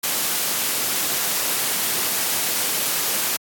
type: noise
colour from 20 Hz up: white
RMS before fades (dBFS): -22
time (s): 0.03-3.37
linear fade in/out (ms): 10
effects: high-pass 150 Hz 12 dB/octave + AAC 64 kbps